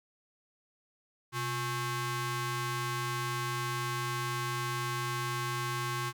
sawtooth ring-modulated tone, 482 Hz, B4, 42 cents flat, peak -25 dBFS, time 1.32-6.13 s, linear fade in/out 50 ms, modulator 610 Hz, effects none

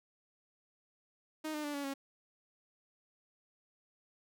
sawtooth tone with pitch steps, 311.1 / 301.5 / 292.3 / 283.3 / 274.6 Hz, D#4 / D4 / D4 / C#4 / C#4, 0 / +46 / -8 / +38 / -16 cents, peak -33 dBFS, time 1.44-1.94 s, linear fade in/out 10 ms, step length 100 ms, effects none

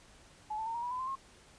sine tone with pitch steps, 854 / 882.6 / 912.1 / 942.7 / 974.2 / 1006.8 / 1040.5 / 1075.4 Hz, G#5 / A5 / A#5 / A#5 / B5 / B5 / C6 / C6, +48 / +5 / -38 / +19 / -24 / +33 / -10 / +47 cents, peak -34 dBFS, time 0.5-1.156 s, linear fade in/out 10 ms, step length 82 ms, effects pink hiss -59 dBFS RMS until 1.58 s + resampled to 22050 Hz

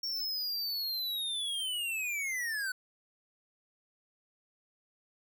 square linear sweep, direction down, 5520 to 1480 Hz, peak -33 dBFS, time 0.03-2.72 s, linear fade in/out 5 ms, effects none

